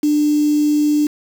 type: tone with quantisation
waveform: sine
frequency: 297.5 Hz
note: D4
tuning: 22 cents sharp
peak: -12 dBFS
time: 0.03-1.07 s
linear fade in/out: 5 ms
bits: 5
effects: none